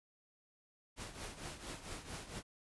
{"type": "noise with tremolo", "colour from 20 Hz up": "pink", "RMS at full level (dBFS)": -44, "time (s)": [0.96, 2.43], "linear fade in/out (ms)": 50, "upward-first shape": "triangle", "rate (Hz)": 4.4, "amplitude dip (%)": 75, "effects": ["resampled to 24000 Hz"]}